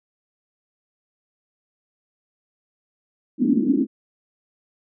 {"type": "band-pass noise", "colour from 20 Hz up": "pink", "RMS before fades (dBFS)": -19, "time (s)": [3.38, 3.87], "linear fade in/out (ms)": 50, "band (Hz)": [230, 300], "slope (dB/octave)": 48, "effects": []}